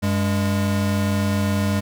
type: tone pair together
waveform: square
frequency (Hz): 96.13 / 203.7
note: G2 / G#3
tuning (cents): -33 / -33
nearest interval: octave + minor second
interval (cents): 1300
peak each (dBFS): -22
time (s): 0.02-1.81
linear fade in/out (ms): 20
effects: none